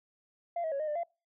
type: tone with pitch steps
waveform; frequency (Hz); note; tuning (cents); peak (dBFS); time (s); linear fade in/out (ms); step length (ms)
sine; 688 / 639 / 555 / 617 / 597 / 684; F5 / D#5 / C#5 / D#5 / D5 / F5; -26 / +46 / +2 / -15 / +28 / -36; -29; 0.56-1.034; 5; 79
effects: noise-tail reverb RT60 0.3 s tail -26 dB re dry + tanh soft clip ceiling -28 dBFS